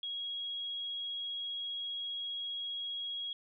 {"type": "tone", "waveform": "sine", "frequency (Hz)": 3305, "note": "G#7", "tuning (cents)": -9, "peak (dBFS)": -36, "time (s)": [0.03, 3.33], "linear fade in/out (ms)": 2, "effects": []}